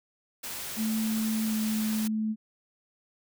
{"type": "noise", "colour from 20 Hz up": "white", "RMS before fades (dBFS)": -37, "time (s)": [0.43, 2.08], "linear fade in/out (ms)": 10}
{"type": "tone with pitch glide", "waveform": "sine", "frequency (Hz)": [220, 217.3], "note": ["A3", "A3"], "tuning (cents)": [0, -21], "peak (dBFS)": -26, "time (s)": [0.76, 2.36], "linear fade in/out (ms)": 50, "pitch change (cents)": -21, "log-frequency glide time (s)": [1.45, 1.54]}
{"effects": []}